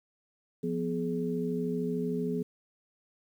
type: tone cluster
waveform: sine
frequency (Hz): 173.9 / 247.1 / 421.2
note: F3 / B3 / G#4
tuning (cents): -7 / +1 / +24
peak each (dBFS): -33 / -33 / -33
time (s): 0.63-2.43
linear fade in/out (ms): 10
effects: 10-bit